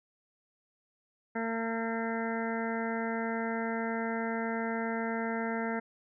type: harmonic tone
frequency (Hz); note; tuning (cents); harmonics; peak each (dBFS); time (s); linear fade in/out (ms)
227.3; A#3; -43; 1 / 2 / 3 / 4 / 6 / 7 / 8 / 9; -34 / -37 / -39 / -40 / -42 / -42 / -43 / -44; 1.35-5.8; 10
effects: none